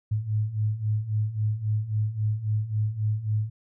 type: beating tone pair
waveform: sine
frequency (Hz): 105 / 108.7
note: G#2 / A2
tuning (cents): +19 / -21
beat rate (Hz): 3.7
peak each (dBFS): -29 / -25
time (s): 0.11-3.5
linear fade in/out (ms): 10
effects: none